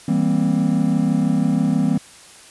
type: chord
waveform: triangle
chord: C dominant seventh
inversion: first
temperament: just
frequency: 163.52 / 196.22 / 235.5 / 261.6 Hz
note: E3 / G3 / Bb3 / C4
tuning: -14 / +2 / +18 / 0 cents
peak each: -19 dBFS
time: 0.08-1.98 s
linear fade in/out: 5 ms
effects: white hiss -44 dBFS RMS until 2.5 s + resampled to 24000 Hz